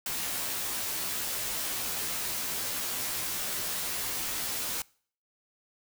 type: noise with comb filter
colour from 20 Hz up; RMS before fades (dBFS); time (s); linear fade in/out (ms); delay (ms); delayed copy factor
white; -33; 0.06-4.82; 2; 14; -0.9
effects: noise-tail reverb RT60 0.5 s tail -24 dB re dry